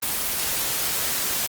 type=noise; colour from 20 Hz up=white; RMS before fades=-25 dBFS; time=0.02-1.47 s; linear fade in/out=10 ms; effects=Opus 24 kbps